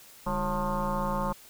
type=tone with frequency modulation; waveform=sine; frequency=547 Hz; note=C#5; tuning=23 cents flat; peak=-26 dBFS; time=0.26-1.33 s; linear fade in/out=10 ms; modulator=173 Hz; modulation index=3.6; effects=white hiss -52 dBFS RMS until 1.49 s